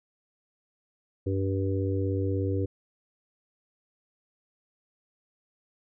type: harmonic tone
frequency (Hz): 96.6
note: G2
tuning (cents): -25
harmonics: 1 / 3 / 4 / 5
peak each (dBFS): -27 / -32 / -33 / -34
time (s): 1.26-2.66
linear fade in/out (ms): 10
effects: none